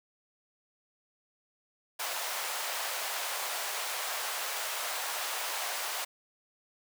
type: high-pass noise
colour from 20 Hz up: pink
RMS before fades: -35 dBFS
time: 1.99-6.05 s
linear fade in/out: 10 ms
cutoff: 630 Hz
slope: 24 dB/octave
effects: none